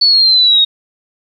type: exponential sweep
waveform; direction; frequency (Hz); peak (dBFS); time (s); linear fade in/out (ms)
sine; down; 4474 to 3729; -6; 0.01-0.65; 10
effects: 8-bit